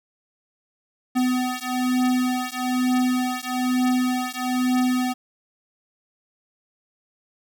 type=beating tone pair; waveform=square; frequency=251.7 / 252.8 Hz; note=B3 / B3; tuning=+33 / +41 cents; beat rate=1.1 Hz; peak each=-24 dBFS; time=1.15-5.14 s; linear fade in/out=20 ms; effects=none